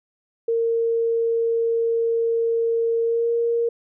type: tone with pitch glide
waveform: sine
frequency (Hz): 459.9 to 466.9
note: A#4 to A#4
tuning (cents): -23 to +3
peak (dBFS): -18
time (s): 0.48-3.69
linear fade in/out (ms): 5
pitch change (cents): +26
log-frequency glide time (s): 3.03-3.3
effects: none